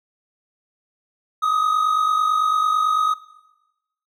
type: tone pair together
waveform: triangle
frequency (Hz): 1213 / 1262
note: D#6 / D#6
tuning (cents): -44 / +24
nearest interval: minor second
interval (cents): 68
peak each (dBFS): -23 / -16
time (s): 1.42-3.14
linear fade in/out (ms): 10
effects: noise-tail reverb RT60 1.0 s tail -17 dB re dry